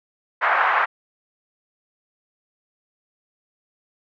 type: band-pass noise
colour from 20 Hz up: pink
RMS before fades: -19 dBFS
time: 0.41-0.86 s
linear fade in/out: 20 ms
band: 830 to 1800 Hz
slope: 24 dB/octave
effects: none

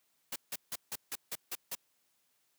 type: noise bursts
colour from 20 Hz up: white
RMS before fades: -38 dBFS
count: 8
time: 0.32-1.752 s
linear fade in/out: 5 ms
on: 39 ms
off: 160 ms
effects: white hiss -75 dBFS RMS until 2.58 s + high-pass 100 Hz 12 dB/octave

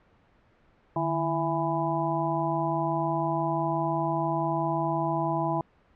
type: harmonic tone with a mistuned harmonic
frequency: 165.9 Hz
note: E3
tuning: 11 cents sharp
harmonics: 1 / 2 / 4 / 5 / 6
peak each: -31 / -31 / -31 / -31 / -31 dBFS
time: 0.96-5.61 s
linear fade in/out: 2 ms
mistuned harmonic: 1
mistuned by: -140 cents
effects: pink hiss -62 dBFS RMS until 5.95 s + low-pass 2000 Hz 12 dB/octave

